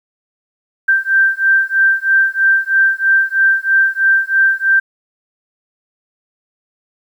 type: beating tone pair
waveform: sine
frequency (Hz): 1568 / 1571.1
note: G6 / G6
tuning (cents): 0 / +3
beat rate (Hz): 3.1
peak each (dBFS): -13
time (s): 0.88-4.8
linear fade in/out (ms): 10
effects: 8-bit